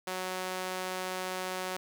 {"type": "tone with high-pass filter", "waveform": "sawtooth", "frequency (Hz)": 185, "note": "F#3", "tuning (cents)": 0, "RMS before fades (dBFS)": -36, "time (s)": [0.07, 1.77], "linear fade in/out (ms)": 5, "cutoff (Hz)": 500, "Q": 0.74, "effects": []}